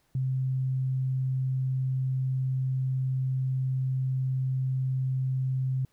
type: tone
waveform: sine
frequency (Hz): 130.81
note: C3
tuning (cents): 0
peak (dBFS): -25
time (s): 0.15-5.85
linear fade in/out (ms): 2
effects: pink hiss -70 dBFS RMS until 5.92 s